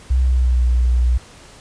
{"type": "tone with pitch glide", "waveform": "sine", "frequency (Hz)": [64, 61.04], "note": ["C2", "B1"], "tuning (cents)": [-38, -20], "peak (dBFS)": -12, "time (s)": [0.1, 1.18], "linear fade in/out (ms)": 10, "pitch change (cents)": -82, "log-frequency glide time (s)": [0.23, 0.66], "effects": ["pink hiss -43 dBFS RMS until 1.6 s", "resampled to 22050 Hz"]}